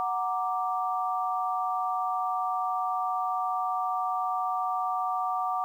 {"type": "chord", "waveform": "sine", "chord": "Gb augmented", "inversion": "none", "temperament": "equal", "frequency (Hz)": [740, 932.3, 1174.7], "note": ["Gb5", "Bb5", "D6"], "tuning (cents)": [0, 0, 0], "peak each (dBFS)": [-29, -35, -30], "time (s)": [0, 5.64], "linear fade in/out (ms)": 0, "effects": ["10-bit"]}